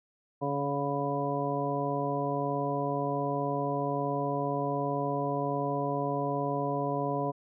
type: harmonic tone with a mistuned harmonic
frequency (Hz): 141.3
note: C#3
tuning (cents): +34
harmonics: 1 / 2 / 3 / 4 / 5 / 7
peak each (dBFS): -35 / -35 / -35 / -35 / -35 / -35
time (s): 0.41-7.32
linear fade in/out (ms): 20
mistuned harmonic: 1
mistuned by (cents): +24
effects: none